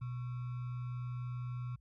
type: tone with sample-and-hold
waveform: sine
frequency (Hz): 123.47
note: B2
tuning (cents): 0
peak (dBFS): -37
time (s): 0.01-1.76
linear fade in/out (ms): 10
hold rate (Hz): 1225
effects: added 60 Hz sine -62 dBFS peak until 1.8 s + low-pass 2000 Hz 12 dB/octave